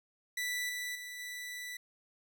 sawtooth tone with level steps, 1974 Hz, B6, 1 cent flat, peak -30 / -33 / -39 / -37 dBFS, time 0.37-1.77 s, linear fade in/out 5 ms, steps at 0.69 / 0.95 / 1.19 s, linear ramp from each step 5 ms, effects none

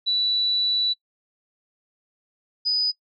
sine tone pair in turn, 3951 / 4978 Hz, B7 / D#8, 0 / 0 cents, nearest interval major third, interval 400 cents, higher second, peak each -19 / -19 dBFS, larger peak neither, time 0.06-0.94 / 2.65-2.92 s, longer first, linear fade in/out 20 ms, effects noise-tail reverb RT60 0.1 s tail -24 dB re dry

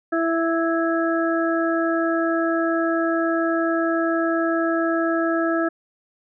harmonic tone with a mistuned harmonic, 330.9 Hz, E4, 7 cents sharp, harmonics 1 / 2 / 4 / 5, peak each -21 / -24 / -27 / -28 dBFS, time 0.12-5.69 s, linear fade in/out 10 ms, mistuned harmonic 4, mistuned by -15 cents, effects none

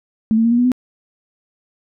sine tone with pitch steps, 220 / 226.1 / 232.3 / 238.7 / 245.2 / 252 Hz, A3 / A3 / A#3 / A#3 / B3 / B3, 0 / +47 / -6 / +41 / -12 / +35 cents, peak -11 dBFS, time 0.31-0.718 s, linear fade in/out 0 ms, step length 68 ms, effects none

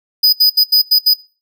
square tone bursts at uneven times, 4978 Hz, D#8, in tune, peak -7 dBFS, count 6, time 0.23-0.33 / 0.4-0.5 / 0.57-0.64 / 0.72-0.82 / 0.91-0.99 / 1.06-1.14 s, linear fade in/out 10 ms, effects noise-tail reverb RT60 0.4 s tail -24 dB re dry

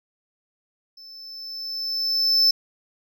triangle tone with level ramp, 5274 Hz, E8, in tune, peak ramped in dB -41 to -12 dBFS, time 0.97-2.51 s, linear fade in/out 5 ms, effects none

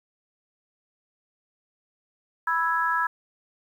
sine chord, E major, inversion second, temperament equal, 987.8 / 1318.5 / 1661.2 Hz, B5 / E6 / G#6, 0 / 0 / 0 cents, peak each -26 dBFS, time 2.47-3.07 s, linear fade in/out 5 ms, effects 9-bit

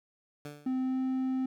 15% pulse tone with exponential decay, 146.83 Hz, D3, in tune, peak -32 dBFS, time 0.45-0.87 s, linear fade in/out 2 ms, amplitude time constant 90 ms
triangle tone with pitch glide, 258.6 to 260.5 Hz, C4 to C4, -20 to -7 cents, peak -26 dBFS, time 0.66-1.46 s, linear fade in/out 5 ms, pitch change +13 cents, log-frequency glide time 0.8-0.99 s
effects none

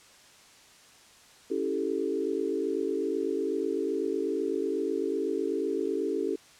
sine chord, A dominant seventh, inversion first, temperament equal with one note detuned, 279.3 / 329.6 / 392 / 440 Hz, C#4 / E4 / G4 / A4, +13 / 0 / 0 / 0 cents, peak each -34 / -33 / -31 / -32 dBFS, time 1.5-6.36 s, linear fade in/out 10 ms, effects white hiss -55 dBFS RMS until 6.59 s + low-pass 8000 Hz 12 dB/octave

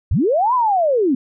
sine linear two-way sweep, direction up then down, 51.91 to 1036 to 239.5 Hz, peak -13 dBFS, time 0.11-1.15 s, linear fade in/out 5 ms, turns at 0.54 s, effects none

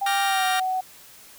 sine tone with pitch glide, 792 to 747.5 Hz, G5 to F#5, +18 to +17 cents, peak -22 dBFS, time 0.01-0.81 s, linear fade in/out 10 ms, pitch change -101 cents, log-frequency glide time 0.24-0.46 s
25% pulse chord, G minor seventh, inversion second, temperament equal, 1174.7 / 1396.9 / 1568 / 1864.7 Hz, D6 / F6 / G6 / Bb6, 0 / 0 / 0 / 0 cents, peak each -27 / -25 / -28 / -24 dBFS, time 0.06-0.6 s, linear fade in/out 5 ms
effects white hiss -48 dBFS RMS until 1.38 s

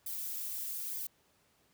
violet noise with flanger, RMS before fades -39 dBFS, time 0.06-1.07 s, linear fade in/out 5 ms, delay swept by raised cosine 0.71 to 6.21 ms, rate 1.1 Hz, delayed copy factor -0.9, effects pink hiss -70 dBFS RMS until 1.73 s + high-pass 80 Hz 12 dB/octave

